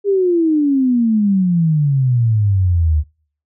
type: exponential sweep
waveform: sine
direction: down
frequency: 410.1 to 73.42 Hz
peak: -11 dBFS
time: 0.04-3.04 s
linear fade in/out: 50 ms
effects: noise-tail reverb RT60 0.5 s tail -26 dB re dry